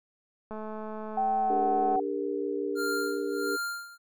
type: click train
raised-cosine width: 1 ms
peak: -26 dBFS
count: 314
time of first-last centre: 0.51-1.959 s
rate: 216 Hz
type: tone with pitch glide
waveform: sine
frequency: 772 to 753.1 Hz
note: G5 to F#5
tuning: -27 to +30 cents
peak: -24 dBFS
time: 1.17-2 s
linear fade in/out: 5 ms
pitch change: -43 cents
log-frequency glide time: 1.39-1.54 s
type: chord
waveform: sine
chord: G minor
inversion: second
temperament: equal with one note detuned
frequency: 293.7 / 400.7 / 466.2 Hz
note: D4 / G4 / Bb4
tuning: 0 / +38 / 0 cents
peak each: -34 / -31 / -34 dBFS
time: 1.49-3.57 s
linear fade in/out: 20 ms
type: tone with tremolo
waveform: square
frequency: 1396.9 Hz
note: F6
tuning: in tune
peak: -30 dBFS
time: 2.75-3.98 s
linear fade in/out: 50 ms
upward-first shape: sine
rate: 1.5 Hz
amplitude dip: 85%
effects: none